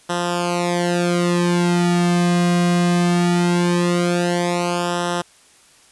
sawtooth tone with flanger, 175 Hz, F3, 4 cents sharp, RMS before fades -18 dBFS, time 0.09-5.22 s, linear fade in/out 10 ms, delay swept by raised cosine 0.44 to 2.24 ms, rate 0.2 Hz, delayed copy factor -1, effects white hiss -51 dBFS RMS until 5.91 s + resampled to 24000 Hz

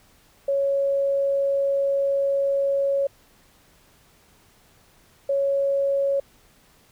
sine tone bursts at uneven times, 554.4 Hz, C#5, in tune, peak -19 dBFS, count 2, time 0.48-3.07 / 5.29-6.2 s, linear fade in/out 5 ms, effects pink hiss -57 dBFS RMS until 6.91 s

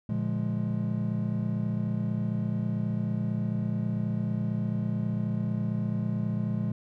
triangle chord, Bb dominant seventh, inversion none, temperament just, 116.54 / 145.68 / 174.81 / 209.8 Hz, Bb2 / D3 / F3 / Ab3, 0 / -14 / +2 / +18 cents, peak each -29 / -34 / -31 / -29 dBFS, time 0.09-6.72 s, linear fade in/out 5 ms, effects none

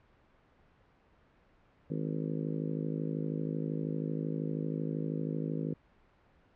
harmonic tone, 52.8 Hz, G#1, 29 cents sharp, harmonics 3 / 4 / 5 / 6 / 7 / 8 / 9 / 10, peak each -35 / -41 / -38 / -42 / -44 / -46 / -44 / -50 dBFS, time 1.9-5.74 s, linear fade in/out 5 ms, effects pink hiss -65 dBFS RMS until 6.55 s + low-pass 2000 Hz 12 dB/octave

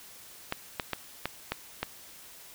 clicks, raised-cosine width 0.3 ms, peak -13 dBFS, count 6, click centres 0.524 / 0.798 / 0.933 / 1.256 / 1.52 / 1.83 s, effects white hiss -50 dBFS RMS until 2.54 s

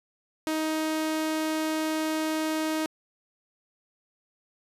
sawtooth tone, 313.9 Hz, D#4, 15 cents sharp, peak -22 dBFS, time 0.47-2.86 s, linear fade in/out 0 ms, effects resampled to 32000 Hz

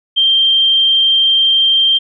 sine tone, 3163 Hz, G7, 15 cents sharp, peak -8 dBFS, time 0.16-1.99 s, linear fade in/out 20 ms, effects none

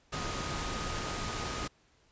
sine tone in noise, 1244.5 Hz, D#6, in tune, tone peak -42 dBFS, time 0.12-1.68 s, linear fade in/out 10 ms, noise pink, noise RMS -36 dBFS, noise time 0.12-1.68 s, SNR -9 dB, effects pink hiss -67 dBFS RMS until 2.11 s + resampled to 16000 Hz

